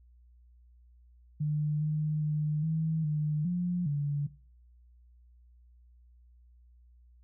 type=tone with pitch steps; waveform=sine; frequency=150.1 / 152.8 / 151.3 / 159.6 / 151.1 / 177.1 / 144.3 Hz; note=D3 / D#3 / D#3 / D#3 / D3 / F3 / D3; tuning=+38 / -31 / -48 / +44 / +50 / +24 / -30 cents; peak=-27 dBFS; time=1.4-4.27 s; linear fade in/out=10 ms; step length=410 ms; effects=noise-tail reverb RT60 0.5 s tail -20 dB re dry + added 60 Hz sine -56 dBFS peak until 7.23 s